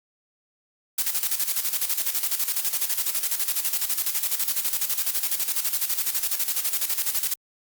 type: noise with tremolo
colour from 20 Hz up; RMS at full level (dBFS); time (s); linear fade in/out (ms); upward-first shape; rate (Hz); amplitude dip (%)
blue; -23; 0.98-7.34; 5; square; 12; 65
effects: Opus 48 kbps